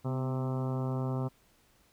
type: harmonic tone with a mistuned harmonic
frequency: 130.81 Hz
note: C3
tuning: in tune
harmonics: 1 / 2 / 3 / 4 / 5 / 6 / 7 / 8 / 9 / 10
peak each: -31 / -37 / -41 / -43 / -45 / -47 / -48 / -49 / -50 / -51 dBFS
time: 0.04-1.29 s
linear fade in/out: 20 ms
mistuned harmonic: 2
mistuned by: -41 cents
effects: pink hiss -66 dBFS RMS until 1.92 s